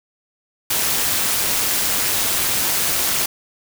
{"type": "noise with amplitude modulation", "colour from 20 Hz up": "white", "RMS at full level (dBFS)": -17, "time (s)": [0.7, 3.26], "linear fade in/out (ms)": 5, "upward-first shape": "sine", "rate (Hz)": 206, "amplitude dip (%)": 55, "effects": []}